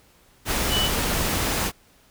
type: tone in noise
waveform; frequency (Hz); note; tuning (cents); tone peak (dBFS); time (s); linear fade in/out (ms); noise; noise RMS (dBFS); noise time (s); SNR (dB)
sine; 2972; F#7; +7; -22; 0.69-0.9; 50; pink; -24; 0.45-1.72; -1
effects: pink hiss -57 dBFS RMS until 2.1 s